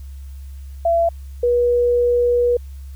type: tone pair in turn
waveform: sine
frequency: 674 / 483.9 Hz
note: E5 / B4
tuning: +38 / -35 cents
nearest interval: tritone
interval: 573 cents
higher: first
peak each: -13 dBFS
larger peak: neither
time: 0.85-1.09 / 1.43-2.57 s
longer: second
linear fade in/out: 5 ms
effects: added 68 Hz sine -31 dBFS peak until 2.95 s + white hiss -55 dBFS RMS until 2.95 s